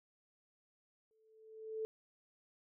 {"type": "tone with exponential growth", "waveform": "sine", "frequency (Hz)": 439.4, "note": "A4", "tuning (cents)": -2, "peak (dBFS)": -35, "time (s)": [1.11, 1.85], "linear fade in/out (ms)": 0, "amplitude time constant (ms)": 160, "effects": []}